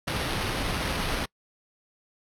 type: noise with sample-and-hold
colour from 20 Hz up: pink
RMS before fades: -29 dBFS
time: 0.07-1.26 s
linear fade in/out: 10 ms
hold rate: 7350 Hz
effects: noise-tail reverb RT60 0.1 s tail -26 dB re dry + low-pass 12000 Hz 12 dB/octave